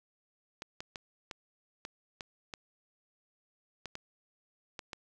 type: clicks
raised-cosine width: 0.2 ms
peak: -23 dBFS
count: 11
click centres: 0.621 / 0.805 / 0.958 / 1.312 / 1.851 / 2.208 / 2.538 / 3.857 / 3.954 / 4.792 / 4.932 s
effects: none